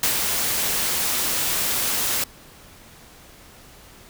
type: noise with ADSR envelope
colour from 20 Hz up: white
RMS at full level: -19 dBFS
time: 0.03-2.24 s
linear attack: 4 ms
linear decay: 97 ms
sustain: -4 dB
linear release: 4 ms
effects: pink hiss -47 dBFS RMS until 4.09 s